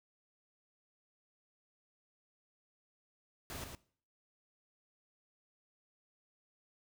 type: noise with echo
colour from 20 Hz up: pink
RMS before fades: -44 dBFS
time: 3.5-3.64 s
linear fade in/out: 0 ms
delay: 110 ms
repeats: 1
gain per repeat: -5 dB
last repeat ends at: 3.75 s
effects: noise-tail reverb RT60 0.5 s tail -20 dB re dry